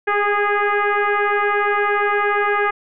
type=tone with frequency modulation; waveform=sine; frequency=415.3 Hz; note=G#4; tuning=in tune; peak=-15 dBFS; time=0.07-2.71 s; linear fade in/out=10 ms; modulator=411 Hz; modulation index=4; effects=none